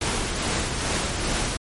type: noise with tremolo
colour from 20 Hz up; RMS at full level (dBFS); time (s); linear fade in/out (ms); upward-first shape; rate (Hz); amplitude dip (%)
pink; -24; 0.01-1.57; 5; sine; 2.4; 35
effects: MP3 48 kbps